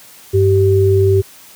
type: tone pair together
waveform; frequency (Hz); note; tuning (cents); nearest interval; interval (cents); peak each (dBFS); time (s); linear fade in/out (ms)
sine; 98 / 387.3; G2 / G4; 0 / -21; 2 octaves; 2379; -11; 0.33-1.22; 20
effects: white hiss -41 dBFS RMS until 1.55 s + high-pass 60 Hz 12 dB/octave